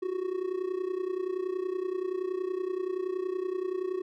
triangle tone with amplitude modulation, 370.1 Hz, F#4, in tune, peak -24 dBFS, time 0.02-4.02 s, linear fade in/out 10 ms, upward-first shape sine, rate 30.6 Hz, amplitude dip 80%, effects none

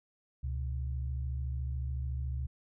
sine tone pair together, 70.2 / 124.07 Hz, C#2 / B2, +22 / +8 cents, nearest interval minor seventh, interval 986 cents, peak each -33 / -39 dBFS, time 0.43-2.47 s, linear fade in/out 10 ms, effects none

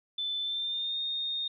sine tone with pitch glide, 3520 to 3680 Hz, A7 to A#7, 0 to -23 cents, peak -30 dBFS, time 0.18-1.48 s, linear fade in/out 5 ms, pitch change +77 cents, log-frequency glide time 0.41-0.99 s, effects none

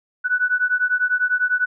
sine beating tone pair, 1480 / 1490 Hz, F#6 / F#6, 0 / +12 cents, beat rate 10 Hz, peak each -20 dBFS, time 0.24-1.66 s, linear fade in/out 20 ms, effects none

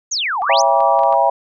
sine exponential two-way sweep, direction down then up, 7000 to 696 to 7000 Hz, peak -17 dBFS, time 0.11-0.62 s, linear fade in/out 10 ms, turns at 0.41 s
sine tone with tremolo, 1159 Hz, D6, 23 cents flat, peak -20 dBFS, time 0.42-1.14 s, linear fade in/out 0 ms, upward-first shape triangle, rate 2.8 Hz, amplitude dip 40%
sine chord, C# diminished seventh, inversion none, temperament just, 554.4 / 665.2 / 798.3 / 957.9 Hz, C#5 / E5 / G5 / Bb5, 0 / +16 / +31 / +47 cents, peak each -19 / -16 / -16 / -16 dBFS, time 0.49-1.3 s, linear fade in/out 5 ms
clicks, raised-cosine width 0.3 ms, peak -20 dBFS, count 4, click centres 0.805 / 0.991 / 1.035 / 1.126 s
effects none

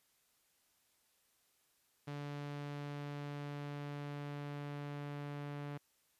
sawtooth tone with low-pass filter sweep, 144.6 Hz, D3, 27 cents flat, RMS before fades -44 dBFS, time 2.07-5.78 s, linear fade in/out 10 ms, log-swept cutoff 4400 to 2800 Hz, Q 0.73, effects white hiss -75 dBFS RMS until 6.19 s + resampled to 32000 Hz

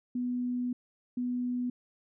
sine tone bursts at uneven times, 246.9 Hz, B3, in tune, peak -29 dBFS, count 2, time 0.15-0.73 / 1.17-1.7 s, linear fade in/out 5 ms, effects none

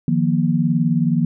sine chord, Eb suspended second, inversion none, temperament equal with one note detuned, 155.56 / 174.61 / 237.2 Hz, Eb3 / F3 / Bb3, 0 / 0 / +30 cents, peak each -19 dBFS, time 0.08-1.25 s, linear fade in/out 2 ms, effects none

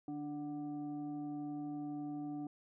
sine tone with frequency modulation, 293.7 Hz, D4, in tune, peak -39 dBFS, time 0.08-2.47 s, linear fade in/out 2 ms, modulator 444 Hz, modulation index 0.54, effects none

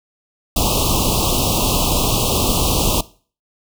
pink band-stop noise, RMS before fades -17 dBFS, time 0.56-3.01 s, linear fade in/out 5 ms, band 1200 to 2600 Hz, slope 96 dB/octave, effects noise-tail reverb RT60 0.4 s tail -19 dB re dry

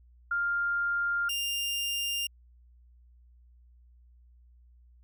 sine / sawtooth tone pair in turn, 1400 / 2800 Hz, F6 / F7, +4 / +4 cents, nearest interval octave, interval 1200 cents, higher second, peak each -26 dBFS, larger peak neither, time 0.31-1.29 / 1.29-2.27 s, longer neither, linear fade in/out 5 ms, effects added 60 Hz sine -55 dBFS peak until 5.03 s

